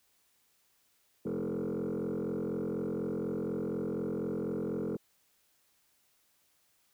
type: tone with frequency modulation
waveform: sine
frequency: 322.7 Hz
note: E4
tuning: 37 cents flat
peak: -29 dBFS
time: 1.25-4.97 s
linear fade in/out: 10 ms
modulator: 44.1 Hz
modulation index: 3.6
effects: tanh soft clip ceiling -31 dBFS + white hiss -71 dBFS RMS until 6.93 s